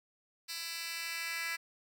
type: tone with high-pass filter sweep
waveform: 10% pulse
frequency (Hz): 332.7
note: E4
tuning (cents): +16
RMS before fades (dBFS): -39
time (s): 0.48-1.57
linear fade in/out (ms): 20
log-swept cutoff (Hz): 3600 to 2100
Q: 2
effects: 11-bit